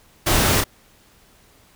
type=noise with echo; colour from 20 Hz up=pink; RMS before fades=-19 dBFS; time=0.26-0.61 s; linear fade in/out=10 ms; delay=32 ms; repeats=1; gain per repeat=-3 dB; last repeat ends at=0.642 s; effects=pink hiss -54 dBFS RMS until 1.75 s